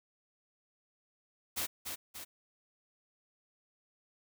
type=noise with echo; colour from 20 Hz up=white; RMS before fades=-35 dBFS; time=1.56-1.67 s; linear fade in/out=20 ms; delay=290 ms; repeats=2; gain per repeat=-5 dB; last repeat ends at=2.25 s; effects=none